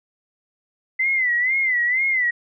sine tone with vibrato, 2027 Hz, B6, 45 cents sharp, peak -17 dBFS, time 0.99-2.31 s, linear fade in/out 10 ms, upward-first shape sine, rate 2.1 Hz, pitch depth 110 cents each way, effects none

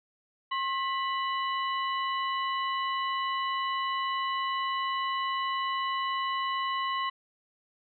harmonic tone with a mistuned harmonic, 987.8 Hz, B5, in tune, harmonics 1 / 2 / 3 / 4, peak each -29 / -36 / -37 / -45 dBFS, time 0.51-7.1 s, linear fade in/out 10 ms, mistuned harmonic 1, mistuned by +140 cents, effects none

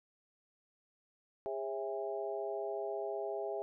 harmonic tone with a mistuned harmonic, 135.8 Hz, C#3, 35 cents flat, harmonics 3 / 4 / 5 / 6, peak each -39 / -44 / -40 / -45 dBFS, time 1.46-3.62 s, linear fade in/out 0 ms, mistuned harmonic 5, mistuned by -55 cents, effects none

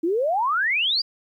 sine exponential sweep, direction up, 312.1 to 4913 Hz, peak -19 dBFS, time 0.03-1.02 s, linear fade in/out 10 ms, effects 10-bit

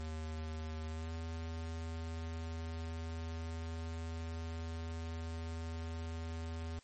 square tone with pitch glide, 79.3 to 81.81 Hz, D#2 to E2, +33 to -13 cents, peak -40 dBFS, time 0-6.79 s, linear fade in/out 0 ms, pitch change +54 cents, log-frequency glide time 0.88-1.13 s, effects white hiss -65 dBFS RMS until 6.83 s + MP3 32 kbps

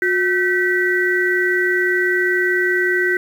sine tone cluster, 362.1 / 1531 / 1947 Hz, F#4 / G6 / B6, -37 / -41 / -25 cents, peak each -19 dBFS, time 0.02-3.17 s, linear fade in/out 2 ms, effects 7-bit

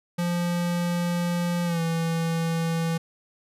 square tone with pitch glide, 174 to 165.19 Hz, F3 to E3, -6 to +4 cents, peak -24 dBFS, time 0.18-2.98 s, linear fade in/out 10 ms, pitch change -90 cents, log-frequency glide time 1.65-1.81 s, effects resampled to 32000 Hz

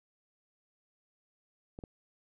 clicks, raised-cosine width 2 ms, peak -30 dBFS, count 2, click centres 1.789 / 1.838 s, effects none

